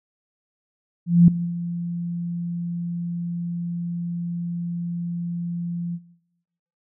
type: tone with ADSR envelope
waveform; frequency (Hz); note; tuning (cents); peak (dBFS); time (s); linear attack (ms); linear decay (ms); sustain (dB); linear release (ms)
sine; 172.2; F3; -24; -7; 1.06-5.99; 220; 3; -19; 46
effects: noise-tail reverb RT60 0.9 s tail -19 dB re dry